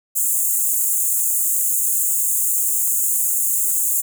pink high-pass noise, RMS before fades -19 dBFS, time 0.15-4.02 s, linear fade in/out 20 ms, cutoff 6800 Hz, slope 96 dB/octave, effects none

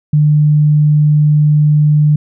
sine tone, 150 Hz, D3, 37 cents sharp, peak -6 dBFS, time 0.13-2.16 s, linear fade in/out 5 ms, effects none

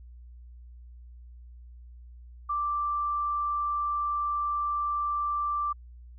sine tone, 1174.7 Hz, D6, in tune, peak -26 dBFS, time 2.49-5.73 s, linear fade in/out 10 ms, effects added 60 Hz sine -45 dBFS peak until 6.18 s

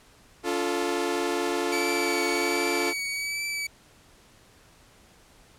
sawtooth chord, Db augmented, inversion none, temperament equal with one note detuned, 284.3 / 349.2 / 440 Hz, Db4 / F4 / A4, +44 / 0 / 0 cents, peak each -28 / -24 / -26 dBFS, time 0.43-2.94 s, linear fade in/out 50 ms
sawtooth tone with vibrato, 2283 Hz, D7, 50 cents flat, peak -25 dBFS, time 1.72-3.67 s, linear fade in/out 5 ms, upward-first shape triangle, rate 1.3 Hz, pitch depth 33 cents each way
effects pink hiss -56 dBFS RMS until 5.58 s + low-pass 11000 Hz 12 dB/octave

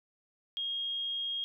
sine tone, 3255 Hz, G#7, 36 cents flat, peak -32 dBFS, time 0.57-1.44 s, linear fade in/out 0 ms, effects 12-bit

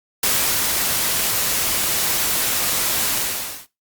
white noise with ADSR envelope, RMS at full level -18 dBFS, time 0.23-3.67 s, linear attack 4 ms, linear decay 390 ms, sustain -2 dB, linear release 550 ms, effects noise-tail reverb RT60 0.2 s tail -17 dB re dry + Opus 48 kbps

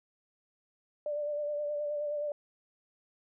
sine tone with vibrato, 590 Hz, D5, 8 cents sharp, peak -31 dBFS, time 1.06-2.32 s, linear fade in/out 2 ms, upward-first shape sine, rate 9.5 Hz, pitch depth 28 cents each way, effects none

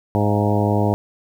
harmonic tone with a mistuned harmonic, 103.83 Hz, G#2, in tune, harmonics 1 / 2 / 3 / 4 / 5 / 6 / 7 / 8 / 9, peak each -19 / -22 / -24 / -25 / -26 / -27 / -27 / -28 / -29 dBFS, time 0.15-0.94 s, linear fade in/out 0 ms, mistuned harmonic 7, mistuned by -48 cents, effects 8-bit

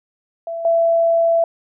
sine tone with level steps, 668 Hz, E5, 23 cents sharp, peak -23 / -12 dBFS, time 0.47-1.44 s, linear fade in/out 2 ms, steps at 0.65 s, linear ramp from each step 2 ms, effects none

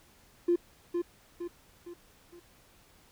triangle tone with echo, 347.3 Hz, F4, 10 cents flat, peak -18 dBFS, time 0.48-0.56 s, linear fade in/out 10 ms, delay 460 ms, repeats 4, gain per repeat -7 dB, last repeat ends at 2.4 s, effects tanh soft clip ceiling -20 dBFS + pink hiss -61 dBFS RMS until 3.11 s

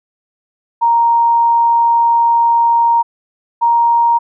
sine tone pair in turn, 933 / 936.3 Hz, A#5 / A#5, +1 / +7 cents, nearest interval unison, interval 6 cents, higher second, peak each -8 dBFS, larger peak neither, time 0.81-3.03 / 3.61-4.19 s, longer first, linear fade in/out 20 ms, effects none

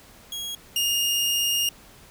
sawtooth tone pair in turn, 3300 / 2836 Hz, G#7 / F7, -12 / +26 cents, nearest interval minor third, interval 262 cents, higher first, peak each -27 / -18 dBFS, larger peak second, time 0.32-0.55 / 0.76-1.69 s, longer second, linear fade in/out 2 ms, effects pink hiss -50 dBFS RMS until 2.1 s

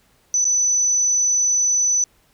sine tone with dropouts, 5990 Hz, F#8, 20 cents sharp, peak -15 dBFS, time 0.34-2.04 s, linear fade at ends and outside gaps 1 ms, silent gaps 0.444-0.452 s, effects pink hiss -59 dBFS RMS until 2.33 s

